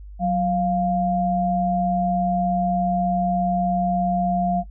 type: tone pair together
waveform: sine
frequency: 184.2 / 699.1 Hz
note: F#3 / F5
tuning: -7 / +2 cents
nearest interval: octave + major seventh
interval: 2309 cents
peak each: -21 dBFS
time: 0.19-4.64 s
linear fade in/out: 50 ms
effects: noise-tail reverb RT60 0.1 s tail -18 dB re dry + added 50 Hz sine -36 dBFS peak until 4.7 s